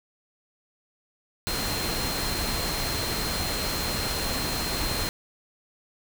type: tone in noise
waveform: sine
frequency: 4175 Hz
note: C8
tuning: 5 cents flat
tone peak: -33 dBFS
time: 1.47-5.09 s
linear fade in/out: 0 ms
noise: pink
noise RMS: -29 dBFS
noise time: 1.47-5.09 s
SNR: -7 dB
effects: none